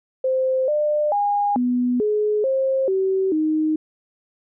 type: tone with pitch steps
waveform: sine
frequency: 521 / 599 / 817 / 246.9 / 422.3 / 532 / 382.1 / 311 Hz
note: C5 / D5 / G#5 / B3 / G#4 / C5 / G4 / D#4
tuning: -7 / +34 / -29 / 0 / +29 / +29 / -44 / -1 cents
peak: -17 dBFS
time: 0.24-3.76 s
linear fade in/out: 5 ms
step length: 440 ms
effects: none